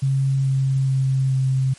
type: tone with pitch steps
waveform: sine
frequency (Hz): 135.3 / 134.21 / 133.13 / 132.06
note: C#3 / C3 / C3 / C3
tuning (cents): -42 / +44 / +30 / +16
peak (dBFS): -16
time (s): 0.02-1.74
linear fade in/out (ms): 10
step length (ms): 430
effects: white hiss -46 dBFS RMS until 1.78 s + MP3 48 kbps